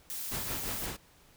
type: noise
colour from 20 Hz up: blue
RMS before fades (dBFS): -38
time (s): 0.1-0.86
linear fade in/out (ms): 0
type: noise with tremolo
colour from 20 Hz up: pink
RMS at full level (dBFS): -36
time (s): 0.31-0.97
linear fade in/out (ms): 10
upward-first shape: triangle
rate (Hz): 5.7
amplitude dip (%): 70
effects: pink hiss -61 dBFS RMS until 1.36 s